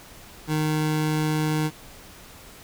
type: tone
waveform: 25% pulse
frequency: 154.3 Hz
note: D#3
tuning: 14 cents flat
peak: -18 dBFS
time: 0.47-1.71 s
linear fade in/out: 50 ms
effects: pink hiss -46 dBFS RMS until 2.63 s